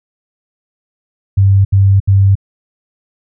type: tone bursts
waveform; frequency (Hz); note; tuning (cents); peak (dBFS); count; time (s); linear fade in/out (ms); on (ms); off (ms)
sine; 98; G2; 0; -5; 3; 1.37-2.354; 10; 280; 72
effects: none